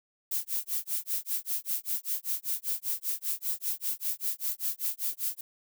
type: noise with tremolo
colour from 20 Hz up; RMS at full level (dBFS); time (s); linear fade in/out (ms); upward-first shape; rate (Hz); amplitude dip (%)
violet; -29; 0.31-5.41; 5; sine; 5.1; 100
effects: none